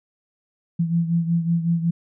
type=beating tone pair; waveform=sine; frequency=167.4 / 172.8 Hz; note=E3 / F3; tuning=+27 / -18 cents; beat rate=5.4 Hz; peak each=-19 / -25 dBFS; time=0.79-1.91 s; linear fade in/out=10 ms; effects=none